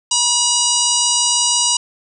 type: harmonic tone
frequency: 966 Hz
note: B5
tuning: 39 cents flat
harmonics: 1 / 3 / 4 / 5 / 6 / 7 / 8 / 9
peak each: -24 / -20 / -24 / -21 / -20 / -24 / -22 / -21 dBFS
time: 0.11-1.77 s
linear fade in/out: 5 ms
effects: none